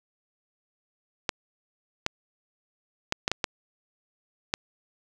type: clicks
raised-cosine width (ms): 0.2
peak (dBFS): -7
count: 7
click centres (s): 1.292 / 2.064 / 3.124 / 3.279 / 3.316 / 3.442 / 4.539
effects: none